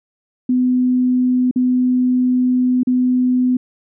sine tone with dropouts, 251.6 Hz, B3, 32 cents sharp, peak -12 dBFS, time 0.49-3.57 s, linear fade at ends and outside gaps 5 ms, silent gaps 1.512-1.559 / 2.833-2.871 s, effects none

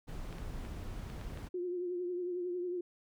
brown noise, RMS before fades -42 dBFS, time 0.07-1.49 s, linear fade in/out 20 ms
clicks, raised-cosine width 0.3 ms, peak -34 dBFS, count 6, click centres 0.327 / 0.384 / 0.651 / 1.1 / 1.213 / 1.374 s
sine tone with vibrato, 356.6 Hz, F4, 36 cents sharp, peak -34 dBFS, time 1.54-2.81 s, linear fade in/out 5 ms, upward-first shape triangle, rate 11 Hz, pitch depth 51 cents each way
effects none

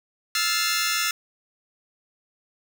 15% pulse chord, F major seventh, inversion third, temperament just, 1309.6 / 1396.9 / 1746.1 / 2095 Hz, E6 / F6 / A6 / C7, -12 / 0 / -14 / +2 cents, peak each -22 / -21 / -22 / -22 dBFS, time 0.35-1.11 s, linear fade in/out 2 ms, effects none

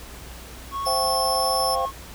triangle tone with vibrato, 1096 Hz, C#6, 20 cents flat, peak -24 dBFS, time 0.71-1.92 s, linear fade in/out 50 ms, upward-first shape sine, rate 1.5 Hz, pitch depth 16 cents each way
sawtooth tone, 5310 Hz, E8, 12 cents sharp, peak -22 dBFS, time 0.85-1.76 s, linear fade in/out 20 ms
sine chord, C suspended fourth, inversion none, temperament equal with one note detuned, 523.3 / 690 / 784 Hz, C5 / F5 / G5, 0 / -21 / 0 cents, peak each -27 dBFS, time 0.86-1.86 s, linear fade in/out 10 ms
effects added 60 Hz sine -42 dBFS peak until 2.14 s + pink hiss -42 dBFS RMS until 2.14 s

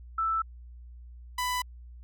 sine / sawtooth tone pair in turn, 1322 / 995.8 Hz, E6 / B5, +5 / +14 cents, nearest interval perfect fourth, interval 491 cents, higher first, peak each -25 / -24 dBFS, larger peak second, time 0.18-0.42 / 1.38-1.62 s, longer neither, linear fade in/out 5 ms, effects added 60 Hz sine -44 dBFS peak until 2.03 s

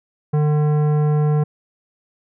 sine tone with tanh clipping, 150 Hz, D3, 37 cents sharp, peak -16 dBFS, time 0.33-1.44 s, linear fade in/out 10 ms, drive 14 dB, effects none

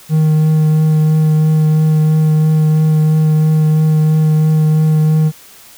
triangle tone with vibrato, 155.56 Hz, D#3, in tune, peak -6 dBFS, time 0.09-5.32 s, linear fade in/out 50 ms, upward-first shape triangle, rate 3 Hz, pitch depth 14 cents each way, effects white hiss -40 dBFS RMS until 5.77 s

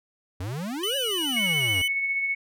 square exponential two-way sweep, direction up then down, 84.6 to 573 to 84.6 Hz, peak -30 dBFS, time 0.4-1.82 s, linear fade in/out 5 ms, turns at 0.96 s
45% pulse tone with vibrato, 2960 Hz, F#7, in tune, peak -26 dBFS, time 0.83-1.88 s, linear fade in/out 5 ms, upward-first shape square, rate 7.1 Hz, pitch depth 25 cents each way
sine tone with tremolo, 2209 Hz, C#7, 7 cents flat, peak -22 dBFS, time 1.36-2.35 s, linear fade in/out 10 ms, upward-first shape sine, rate 15 Hz, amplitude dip 35%
effects none

